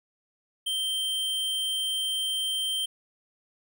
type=tone; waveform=square; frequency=3136 Hz; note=G7; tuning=in tune; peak=-27 dBFS; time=0.66-2.86 s; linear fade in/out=10 ms; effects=none